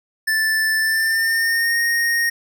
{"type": "tone with pitch glide", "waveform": "square", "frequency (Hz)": [1760, 1859.3], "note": ["A6", "A#6"], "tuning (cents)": [0, -5], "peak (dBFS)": -17, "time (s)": [0.27, 2.3], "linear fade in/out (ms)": 10, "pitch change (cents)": 95, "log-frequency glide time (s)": [0.78, 1.81], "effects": []}